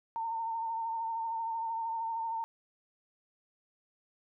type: tone with vibrato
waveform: sine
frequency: 908 Hz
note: A#5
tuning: 46 cents flat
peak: -32 dBFS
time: 0.16-2.44 s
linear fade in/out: 0 ms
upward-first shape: sine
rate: 13 Hz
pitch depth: 31 cents each way
effects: none